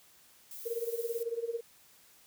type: noise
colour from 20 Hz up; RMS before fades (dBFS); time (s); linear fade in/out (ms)
violet; -45; 0.51-1.23; 2
type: tone with tremolo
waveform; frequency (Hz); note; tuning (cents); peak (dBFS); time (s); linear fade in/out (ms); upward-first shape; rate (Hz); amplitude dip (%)
sine; 464.8; A#4; -5; -29; 0.65-1.61; 20; sine; 18; 85
effects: white hiss -61 dBFS RMS until 2.26 s